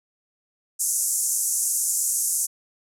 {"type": "band-pass noise", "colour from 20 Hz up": "pink", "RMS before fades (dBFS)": -24, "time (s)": [0.79, 2.47], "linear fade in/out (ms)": 20, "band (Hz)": [6400, 12000], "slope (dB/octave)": 48, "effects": []}